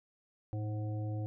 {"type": "harmonic tone with a mistuned harmonic", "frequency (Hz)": 105.7, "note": "G#2", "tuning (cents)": 31, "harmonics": [1, 3, 5, 7], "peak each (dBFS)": [-34, -44, -48, -51], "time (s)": [0.53, 1.26], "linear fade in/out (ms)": 0, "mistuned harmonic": 1, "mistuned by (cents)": 48, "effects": []}